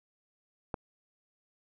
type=click; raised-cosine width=1 ms; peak=-19 dBFS; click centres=0.742 s; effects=none